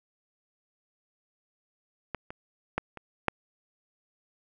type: clicks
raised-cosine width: 0.5 ms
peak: -17 / -24 / -12 / -26 / -8 dBFS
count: 5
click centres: 2.147 / 2.305 / 2.78 / 2.973 / 3.283 s
effects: none